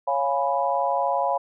sine chord, C# dominant seventh, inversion none, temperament equal, 554.4 / 698.5 / 830.6 / 987.8 Hz, C#5 / E#5 / G#5 / B5, 0 / 0 / 0 / 0 cents, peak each -26 dBFS, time 0.07-1.38 s, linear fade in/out 10 ms, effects none

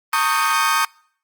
35% pulse chord, Eb dominant seventh, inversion second, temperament equal with one note detuned, 910 / 1108.7 / 1244.5 / 1568 Hz, Bb5 / Db6 / Eb6 / G6, -42 / 0 / 0 / 0 cents, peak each -21 / -20 / -18 / -22 dBFS, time 0.13-0.85 s, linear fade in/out 2 ms, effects noise-tail reverb RT60 0.6 s tail -26 dB re dry + Opus 32 kbps

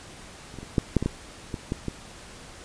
clicks, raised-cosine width 3 ms, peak -30 / -24 / -26 / -7 / -6 / -14 / -11 / -17 / -13 / -15 dBFS, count 10, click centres 0.541 / 0.587 / 0.63 / 0.782 / 0.967 / 1.026 / 1.06 / 1.542 / 1.721 / 1.883 s, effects pink hiss -45 dBFS RMS until 2.64 s + resampled to 22050 Hz

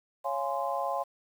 sine chord, Db major seventh, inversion none, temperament just, 554.4 / 693 / 831.5 / 1039.4 Hz, Db5 / F5 / Ab5 / C6, 0 / -14 / +2 / -12 cents, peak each -34 dBFS, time 0.24-1.04 s, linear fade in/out 20 ms, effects 9-bit

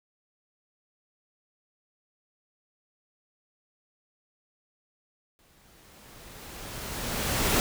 pink noise with exponential growth, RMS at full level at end -23 dBFS, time 5.39-7.6 s, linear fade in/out 0 ms, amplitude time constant 480 ms, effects none

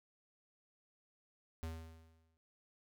square tone with exponential decay, 81.2 Hz, E2, 26 cents flat, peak -39 dBFS, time 1.63-2.37 s, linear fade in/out 0 ms, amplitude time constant 160 ms, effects none

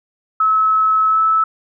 sine tone with pitch glide, 1294 to 1306.8 Hz, E6 to E6, -32 to -15 cents, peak -11 dBFS, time 0.4-1.44 s, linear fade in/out 5 ms, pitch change +17 cents, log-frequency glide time 1.08-1.19 s, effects none

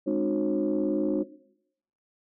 sine tone cluster, 207.7 / 264.2 / 304.2 / 363.6 / 540 Hz, G#3 / C4 / D#4 / F#4 / C#5, 0 / +17 / -39 / -30 / -45 cents, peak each -31 / -32 / -26 / -30 / -30 dBFS, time 0.06-1.24 s, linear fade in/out 20 ms, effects noise-tail reverb RT60 0.8 s tail -19 dB re dry + tanh soft clip ceiling -16 dBFS

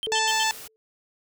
triangle tone bursts, 3136 Hz, G7, in tune, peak -25 dBFS, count 4, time 0.03-0.433 s, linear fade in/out 0 ms, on 34 ms, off 89 ms
sine tone with exponential decay, 440 Hz, A4, in tune, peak -26 dBFS, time 0.07-0.76 s, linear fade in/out 0 ms, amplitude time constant 150 ms
harmonic tone, 880 Hz, A5, in tune, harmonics 1 / 2 / 3 / 4 / 5 / 6 / 7 / 8 / 9, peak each -25 / -28 / -30 / -31 / -32 / -33 / -33 / -34 / -35 dBFS, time 0.12-0.51 s, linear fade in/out 0 ms
white noise, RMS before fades -41 dBFS, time 0.27-0.68 s, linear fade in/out 10 ms
effects none

